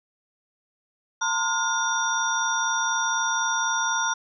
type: tone cluster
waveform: sine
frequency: 909 / 1033 / 1422 / 3577 / 5750 Hz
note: A#5 / C6 / F6 / A7 / F8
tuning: -44 / -22 / +31 / +28 / +50 cents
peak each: -28 / -30 / -26 / -33 / -28 dBFS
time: 1.21-4.14 s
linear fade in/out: 10 ms
effects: none